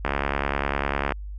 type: click train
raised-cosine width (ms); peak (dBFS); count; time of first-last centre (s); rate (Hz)
0.5; -8; 76; 0.05-1.121; 70
effects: added 50 Hz sine -32 dBFS peak until 1.38 s